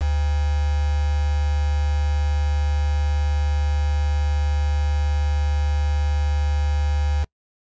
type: tone with quantisation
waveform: sine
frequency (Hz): 73.42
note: D2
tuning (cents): 0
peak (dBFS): -18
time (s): 0-7.25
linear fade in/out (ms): 20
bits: 5
effects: noise-tail reverb RT60 0.1 s tail -26 dB re dry + resampled to 16000 Hz